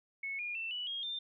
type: tone with pitch steps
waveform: sine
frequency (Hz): 2200 / 2427 / 2677 / 2954 / 3258 / 3595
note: C#7 / D#7 / E7 / F#7 / G#7 / A7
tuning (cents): -14 / -44 / +26 / -3 / -34 / +36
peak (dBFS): -36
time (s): 0.23-1.19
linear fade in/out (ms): 5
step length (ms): 160
effects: none